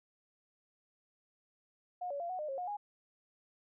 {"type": "tone with pitch steps", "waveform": "sine", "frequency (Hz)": [719, 567, 688, 738, 607, 541, 720, 824], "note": ["F#5", "C#5", "F5", "F#5", "D#5", "C#5", "F#5", "G#5"], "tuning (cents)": [-50, 39, -26, -5, -43, -42, -47, -14], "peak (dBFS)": -36, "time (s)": [2.01, 2.77], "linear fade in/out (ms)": 10, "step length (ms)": 95, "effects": []}